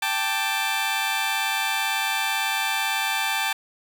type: chord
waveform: 15% pulse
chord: G suspended second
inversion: none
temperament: just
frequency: 784 / 882 / 1176 Hz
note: G5 / A5 / D6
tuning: 0 / +4 / +2 cents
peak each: -21 / -20 / -25 dBFS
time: 0.02-3.53 s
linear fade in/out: 5 ms
effects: none